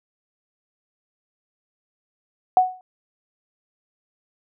sine tone with exponential decay, 740 Hz, F#5, in tune, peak -8 dBFS, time 2.57-2.81 s, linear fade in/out 1 ms, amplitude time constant 51 ms, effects none

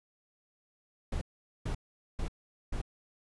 brown noise bursts, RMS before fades -33 dBFS, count 4, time 1.12-2.816 s, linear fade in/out 5 ms, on 94 ms, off 440 ms, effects resampled to 24000 Hz

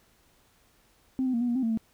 sine tone with pitch steps, 261.1 / 256.3 / 233.3 / 244.2 / 237.9 / 261.8 / 226.9 / 223.3 Hz, C4 / C4 / A#3 / B3 / A#3 / C4 / A#3 / A3, -3 / -36 / +2 / -19 / +35 / +1 / -47 / +26 cents, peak -23 dBFS, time 1.19-1.774 s, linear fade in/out 0 ms, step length 73 ms, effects tanh soft clip ceiling -20 dBFS + pink hiss -64 dBFS RMS until 1.93 s

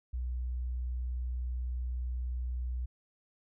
sine tone, 61.74 Hz, B1, in tune, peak -32 dBFS, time 0.13-2.86 s, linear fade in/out 10 ms, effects none

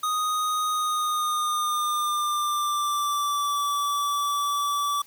square tone with pitch glide, 1244.5 to 1154.5 Hz, D#6 to D6, 0 to -30 cents, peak -24 dBFS, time 0.03-5.02 s, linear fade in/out 5 ms, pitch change -130 cents, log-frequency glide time 0.71-3.6 s, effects white hiss -53 dBFS RMS until 5.06 s + high-pass 80 Hz 12 dB/octave

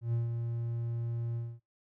triangle tone with ADSR envelope, 117.1 Hz, A#2, 8 cents sharp, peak -25 dBFS, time 0.01-1.6 s, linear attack 120 ms, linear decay 150 ms, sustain -5 dB, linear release 240 ms, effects noise-tail reverb RT60 0.3 s tail -26 dB re dry

